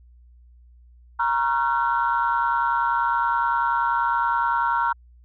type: tone cluster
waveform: sine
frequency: 941 / 1092 / 1371 / 1501 Hz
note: A#5 / C#6 / F6 / F#6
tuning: +16 / -26 / -32 / +24 cents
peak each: -21 / -28 / -24 / -29 dBFS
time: 1.19-4.93 s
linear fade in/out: 10 ms
effects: tanh soft clip ceiling -10 dBFS + added 60 Hz sine -48 dBFS peak until 5.24 s